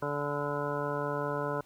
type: harmonic tone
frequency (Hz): 145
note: D3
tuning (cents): -22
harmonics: 1 / 2 / 3 / 4 / 5 / 6 / 7 / 9 / 10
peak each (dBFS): -38 / -40 / -36 / -36 / -45 / -44 / -37 / -41 / -42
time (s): 0.02-1.61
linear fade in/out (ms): 5
effects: pink hiss -62 dBFS RMS until 1.65 s